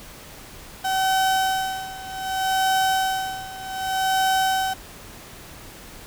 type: tone with tremolo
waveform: 35% pulse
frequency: 762 Hz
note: G5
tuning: 49 cents flat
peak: -16 dBFS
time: 0.84-4.74 s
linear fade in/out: 10 ms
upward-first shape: sine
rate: 0.65 Hz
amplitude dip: 85%
effects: pink hiss -42 dBFS RMS until 6.06 s